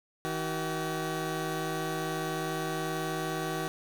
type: tone pair together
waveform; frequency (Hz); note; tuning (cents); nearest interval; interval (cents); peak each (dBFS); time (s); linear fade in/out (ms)
15% pulse; 159.4 / 379.1; D#3 / F#4; +42 / +42; octave + minor third; 1500; -28; 0.25-3.68; 0
effects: 8-bit